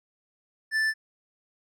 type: tone with tanh clipping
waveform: sine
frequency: 1760 Hz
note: A6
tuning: in tune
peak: -24 dBFS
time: 0.71-0.94 s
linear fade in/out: 50 ms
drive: 10 dB
effects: none